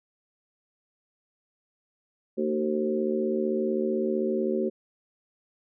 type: harmonic tone with a mistuned harmonic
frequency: 75.7 Hz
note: D#2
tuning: 47 cents flat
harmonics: 3 / 4 / 5 / 6 / 7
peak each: -29 / -35 / -27 / -36 / -32 dBFS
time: 2.37-4.7 s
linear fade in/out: 20 ms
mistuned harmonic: 4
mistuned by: +16 cents
effects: none